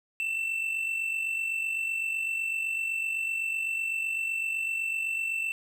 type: tone with amplitude modulation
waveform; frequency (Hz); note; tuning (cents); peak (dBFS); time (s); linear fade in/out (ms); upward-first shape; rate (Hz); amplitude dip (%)
triangle; 2675; E7; +25; -24; 0.2-5.52; 0; sine; 47.9; 50
effects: none